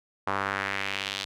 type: tone with band-pass filter sweep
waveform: sawtooth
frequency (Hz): 98.3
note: G2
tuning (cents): +5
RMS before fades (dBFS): -31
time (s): 0.27-1.25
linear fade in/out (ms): 5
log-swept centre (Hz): 1100 to 3900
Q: 2
effects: none